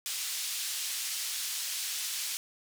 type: band-pass noise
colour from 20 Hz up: pink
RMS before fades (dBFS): -35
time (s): 0.06-2.37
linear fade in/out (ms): 0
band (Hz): 3600 to 13000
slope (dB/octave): 12
effects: none